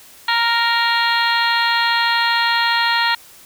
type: harmonic tone with a mistuned harmonic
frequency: 466.2 Hz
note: A#4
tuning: in tune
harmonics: 2 / 3 / 4 / 5 / 6 / 7 / 8 / 9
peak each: -19 / -22 / -20 / -28 / -26 / -25 / -29 / -23 dBFS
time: 0.28-3.15 s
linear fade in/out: 5 ms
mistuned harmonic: 7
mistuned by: +23 cents
effects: white hiss -44 dBFS RMS until 3.45 s